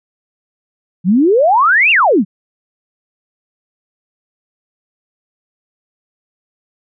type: exponential two-way sweep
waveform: sine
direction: up then down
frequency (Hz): 165.8 to 2847 to 165.8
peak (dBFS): -7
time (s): 1.04-2.25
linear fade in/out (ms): 50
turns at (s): 1.91
effects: none